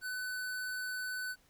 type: tone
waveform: square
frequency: 1503 Hz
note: F#6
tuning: 27 cents sharp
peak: -37 dBFS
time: 0.01-1.36 s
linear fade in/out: 50 ms
effects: pink hiss -68 dBFS RMS until 1.49 s